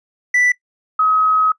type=tone pair in turn; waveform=triangle / sine; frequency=1975.5 / 1271.5 Hz; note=B6 / D#6; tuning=0 / +37 cents; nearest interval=minor sixth; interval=763 cents; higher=first; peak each=-10 / -11 dBFS; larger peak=first; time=0.34-0.52 / 0.99-1.52 s; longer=second; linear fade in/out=5 ms; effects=noise-tail reverb RT60 0.1 s tail -20 dB re dry + resampled to 22050 Hz